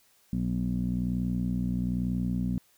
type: tone with low-pass filter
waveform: 15% pulse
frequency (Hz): 61.1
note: B1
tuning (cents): -18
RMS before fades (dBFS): -29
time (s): 0.33-2.58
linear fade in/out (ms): 0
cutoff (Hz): 220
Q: 4.2
effects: white hiss -64 dBFS RMS until 2.77 s